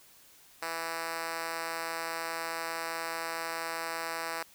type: tone with high-pass filter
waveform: 5% pulse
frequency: 164.81 Hz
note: E3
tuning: in tune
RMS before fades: -36 dBFS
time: 0.62-4.43 s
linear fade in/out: 5 ms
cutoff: 510 Hz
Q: 0.72
effects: white hiss -58 dBFS RMS until 4.54 s